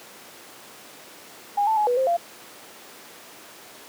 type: tone with pitch steps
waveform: sine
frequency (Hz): 816 / 881 / 843 / 489.8 / 526 / 688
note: G#5 / A5 / G#5 / B4 / C5 / F5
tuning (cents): -31 / +2 / +26 / -14 / +9 / -26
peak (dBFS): -18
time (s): 1.57-2.17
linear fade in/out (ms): 10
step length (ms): 100
effects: pink hiss -44 dBFS RMS until 3.88 s + high-pass 300 Hz 12 dB/octave